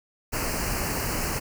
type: band-stop noise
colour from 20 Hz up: pink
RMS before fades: -28 dBFS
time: 0.32-1.4 s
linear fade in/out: 20 ms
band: 2900 to 4300 Hz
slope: 96 dB/octave
effects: none